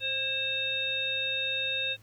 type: harmonic tone with a mistuned harmonic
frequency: 529 Hz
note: C5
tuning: 19 cents sharp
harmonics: 1 / 3 / 5 / 7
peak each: -40 / -40 / -31 / -31 dBFS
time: 0-1.97 s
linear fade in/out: 50 ms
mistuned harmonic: 3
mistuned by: +40 cents
effects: added 108 Hz sine -55 dBFS peak until 2.02 s + pink hiss -62 dBFS RMS until 2.02 s